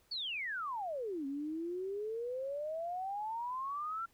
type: exponential two-way sweep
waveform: sine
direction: down then up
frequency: 4604 to 270 to 1377 Hz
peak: -36 dBFS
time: 0.11-4.06 s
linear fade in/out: 10 ms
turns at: 1.26 s
effects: pink hiss -70 dBFS RMS until 4.13 s